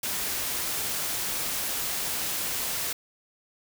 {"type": "noise", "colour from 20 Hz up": "white", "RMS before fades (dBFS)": -30, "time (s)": [0.03, 2.93], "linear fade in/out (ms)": 5, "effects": []}